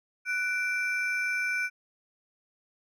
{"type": "ring-modulated tone", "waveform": "triangle", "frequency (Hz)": 1915, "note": "A#6", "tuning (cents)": 46, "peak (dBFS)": -22, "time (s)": [0.25, 1.7], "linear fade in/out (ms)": 50, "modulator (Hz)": 428, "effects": []}